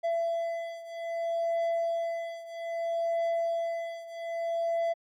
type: beating tone pair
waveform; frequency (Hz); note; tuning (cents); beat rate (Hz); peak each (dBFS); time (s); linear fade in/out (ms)
triangle; 671 / 671.62; E5 / E5; +31 / +32; 0.62; -28 / -31; 0.03-4.94; 20
effects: MP3 96 kbps